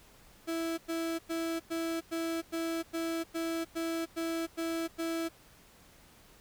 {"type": "tone bursts", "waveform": "35% pulse", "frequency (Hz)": 329.6, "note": "E4", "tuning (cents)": 0, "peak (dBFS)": -30, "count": 12, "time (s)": [0.47, 5.29], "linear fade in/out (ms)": 20, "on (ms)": 310, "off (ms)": 100, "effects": ["pink hiss -59 dBFS RMS until 6.4 s"]}